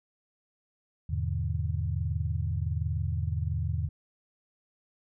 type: chord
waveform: sine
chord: E dominant seventh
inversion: none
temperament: equal with one note detuned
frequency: 82.41 / 103.83 / 123.47 / 149.49 Hz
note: E2 / G#2 / B2 / D3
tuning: 0 / 0 / 0 / +31 cents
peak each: -30 / -33 / -36 / -35 dBFS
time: 1.09-3.89 s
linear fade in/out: 10 ms
effects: none